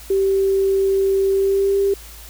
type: tone with pitch glide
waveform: sine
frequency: 388.6 to 395.6 Hz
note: G4 to G4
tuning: -15 to +16 cents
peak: -14 dBFS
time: 0.1-1.94 s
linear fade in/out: 5 ms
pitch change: +31 cents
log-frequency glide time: 1.32-1.78 s
effects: added 56 Hz sine -39 dBFS peak until 2.29 s + white hiss -41 dBFS RMS until 2.29 s